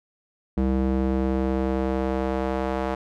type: tone with band-pass filter sweep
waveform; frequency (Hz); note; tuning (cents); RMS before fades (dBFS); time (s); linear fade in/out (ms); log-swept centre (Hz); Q
square; 65.41; C2; 0; -24; 0.57-2.95; 5; 250 to 710; 1
effects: none